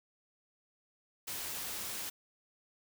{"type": "noise", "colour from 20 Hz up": "white", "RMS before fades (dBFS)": -40, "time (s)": [1.27, 2.1], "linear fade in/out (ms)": 10, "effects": []}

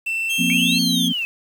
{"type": "tone", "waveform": "triangle", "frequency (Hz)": 2681, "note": "E7", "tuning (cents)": 29, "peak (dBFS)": -19, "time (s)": [0.06, 0.79], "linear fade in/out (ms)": 10}
{"type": "tone with pitch glide", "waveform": "sawtooth", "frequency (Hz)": [3200, 3171], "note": ["G7", "G7"], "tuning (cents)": [35, 19], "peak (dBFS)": -20, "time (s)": [0.29, 1.09], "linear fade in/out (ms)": 20, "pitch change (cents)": -16, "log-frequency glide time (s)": [0.7, 0.88]}
{"type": "chord", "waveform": "sine", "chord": "F suspended fourth", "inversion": "none", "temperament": "equal", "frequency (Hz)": [174.61, 233.1, 261.6], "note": ["F3", "Bb3", "C4"], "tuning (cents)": [0, 0, 0], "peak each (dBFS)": -23, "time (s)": [0.38, 1.13], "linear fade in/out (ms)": 20}
{"type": "linear two-way sweep", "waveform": "sine", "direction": "up then down", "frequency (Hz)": [2200, 4435, 2559], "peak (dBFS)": -21, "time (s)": [0.5, 1.25], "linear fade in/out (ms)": 0, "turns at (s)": 0.8}
{"effects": ["7-bit"]}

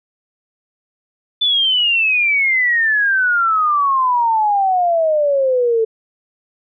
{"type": "exponential sweep", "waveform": "sine", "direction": "down", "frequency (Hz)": [3522, 440], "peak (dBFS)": -12, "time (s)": [1.41, 5.85], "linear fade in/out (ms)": 10, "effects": []}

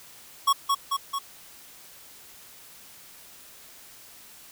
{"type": "tone with echo", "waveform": "square", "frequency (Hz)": 1108.7, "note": "C#6", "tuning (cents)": 0, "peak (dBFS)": -18, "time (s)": [0.47, 0.53], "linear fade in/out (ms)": 10, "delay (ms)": 220, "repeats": 3, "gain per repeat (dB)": -3, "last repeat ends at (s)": 1.19, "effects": ["white hiss -49 dBFS RMS until 4.51 s"]}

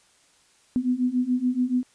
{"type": "beating tone pair", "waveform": "sine", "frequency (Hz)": [246.2, 253.2], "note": ["B3", "B3"], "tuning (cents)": [-5, 43], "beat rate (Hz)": 7, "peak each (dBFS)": [-25, -23], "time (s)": [0.76, 1.83], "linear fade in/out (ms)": 0, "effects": ["white hiss -60 dBFS RMS until 1.94 s", "resampled to 22050 Hz"]}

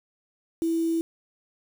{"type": "tone with quantisation", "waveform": "sine", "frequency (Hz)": 329.6, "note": "E4", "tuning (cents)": 0, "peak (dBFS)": -22, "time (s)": [0.62, 1.01], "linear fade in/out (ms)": 0, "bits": 7, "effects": []}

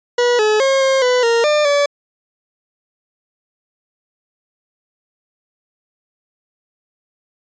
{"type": "tone with pitch steps", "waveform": "40% pulse", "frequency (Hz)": [485.2, 427.4, 539, 534, 498.6, 464.4, 600, 574], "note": ["B4", "G#4", "C#5", "C5", "B4", "A#4", "D5", "D5"], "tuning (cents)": [-31, 50, -49, 35, 16, -7, 37, -40], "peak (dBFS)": -11, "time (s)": [0.18, 1.86], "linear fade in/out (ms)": 5, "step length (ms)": 210, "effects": ["resampled to 16000 Hz"]}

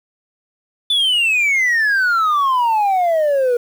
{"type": "exponential sweep", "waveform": "sine", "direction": "down", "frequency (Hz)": [3520, 473], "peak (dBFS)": -10, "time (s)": [0.9, 3.57], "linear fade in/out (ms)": 5, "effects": ["tanh soft clip ceiling -12 dBFS", "7-bit"]}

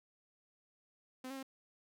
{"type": "tone with pitch steps", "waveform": "sawtooth", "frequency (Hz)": [257.4, 269.8, 266.7], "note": ["C4", "C#4", "C4"], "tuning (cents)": [-28, -47, 33], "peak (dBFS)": -39, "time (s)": [1.24, 1.429], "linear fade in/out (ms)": 5, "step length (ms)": 63, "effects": []}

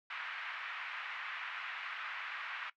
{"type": "band-pass noise", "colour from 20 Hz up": "pink", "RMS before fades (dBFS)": -43, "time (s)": [0.1, 2.7], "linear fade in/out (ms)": 5, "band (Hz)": [1200, 2600], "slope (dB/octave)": 24, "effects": ["noise-tail reverb RT60 0.1 s tail -18 dB re dry"]}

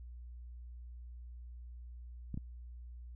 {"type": "clicks", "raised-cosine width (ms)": 5, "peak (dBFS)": -27, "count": 2, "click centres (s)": [2.343, 2.375], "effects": ["added 60 Hz sine -46 dBFS peak until 3.15 s"]}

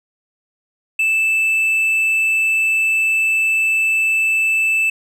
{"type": "tone", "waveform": "triangle", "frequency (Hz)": 2637, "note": "E7", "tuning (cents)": 0, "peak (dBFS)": -12, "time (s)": [0.99, 4.9], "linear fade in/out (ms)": 5, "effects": []}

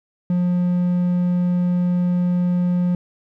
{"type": "tone", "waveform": "triangle", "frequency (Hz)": 177.8, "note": "F3", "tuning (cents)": 31, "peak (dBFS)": -14, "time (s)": [0.3, 2.95], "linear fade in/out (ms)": 2, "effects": []}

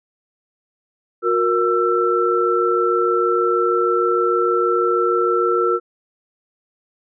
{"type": "tone cluster", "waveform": "sine", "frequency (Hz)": [361.4, 467.8, 1335], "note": ["F#4", "A#4", "E6"], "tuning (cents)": [-41, 6, 22], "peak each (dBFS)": -19, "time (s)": [1.22, 5.8], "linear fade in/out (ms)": 50, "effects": []}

